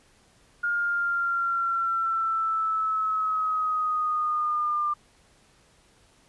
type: linear sweep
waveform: sine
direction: down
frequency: 1419 to 1193 Hz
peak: -23 dBFS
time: 0.63-4.94 s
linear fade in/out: 10 ms
effects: pink hiss -60 dBFS RMS until 6.28 s + resampled to 24000 Hz